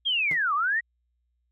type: linear two-way sweep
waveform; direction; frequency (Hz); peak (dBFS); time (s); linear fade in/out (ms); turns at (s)
sine; down then up; 3300 to 1108.7 to 1938; -22; 0.05-0.81; 20; 0.54
type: tone with exponential decay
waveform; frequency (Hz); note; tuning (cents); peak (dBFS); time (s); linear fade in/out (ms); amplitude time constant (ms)
sawtooth; 155.56; D#3; 0; -30; 0.31-0.42; 2; 22
effects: added 60 Hz sine -70 dBFS peak until 1.51 s